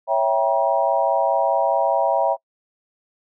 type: chord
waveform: sine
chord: C# diminished seventh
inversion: none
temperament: equal with one note detuned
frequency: 554.4 / 659.3 / 784 / 953.6 Hz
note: C#5 / E5 / G5 / Bb5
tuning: 0 / 0 / 0 / +39 cents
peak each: -22 / -20 / -22 / -22 dBFS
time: 0.07-2.37 s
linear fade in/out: 50 ms
effects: noise-tail reverb RT60 0.1 s tail -25 dB re dry